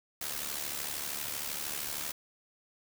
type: noise with amplitude modulation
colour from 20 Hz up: white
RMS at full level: -34 dBFS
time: 0.21-2.12 s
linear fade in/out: 5 ms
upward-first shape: sine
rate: 72.9 Hz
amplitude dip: 65%
effects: none